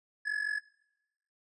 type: tone with amplitude modulation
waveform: triangle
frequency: 1701 Hz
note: G#6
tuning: 41 cents sharp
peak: -25 dBFS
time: 0.25-0.6 s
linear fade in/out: 20 ms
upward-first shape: sine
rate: 46.4 Hz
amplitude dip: 80%
effects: noise-tail reverb RT60 0.9 s tail -22 dB re dry + resampled to 24000 Hz